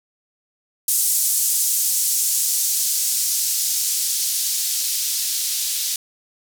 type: noise with band-pass filter sweep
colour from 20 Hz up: violet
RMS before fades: -21 dBFS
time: 0.88-5.96 s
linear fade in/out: 2 ms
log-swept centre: 7700 to 4200 Hz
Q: 1.1
effects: none